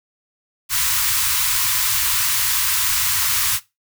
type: band-stop noise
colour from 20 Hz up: white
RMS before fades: -19 dBFS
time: 0.69-3.6 s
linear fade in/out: 50 ms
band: 130 to 910 Hz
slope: 96 dB/octave
effects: noise-tail reverb RT60 0.2 s tail -17 dB re dry